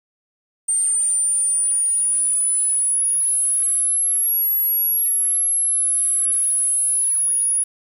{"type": "exponential two-way sweep", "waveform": "sine", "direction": "up then down", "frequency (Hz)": [8820, 11460, 10320], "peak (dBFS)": -16, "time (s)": [0.68, 7.64], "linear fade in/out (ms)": 10, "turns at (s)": 4.52, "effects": ["7-bit"]}